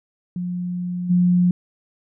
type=tone with level steps; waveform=sine; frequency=178.2 Hz; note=F3; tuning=35 cents sharp; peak=-23 / -13 dBFS; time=0.36-1.51 s; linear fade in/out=2 ms; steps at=1.09 s; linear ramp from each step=20 ms; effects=none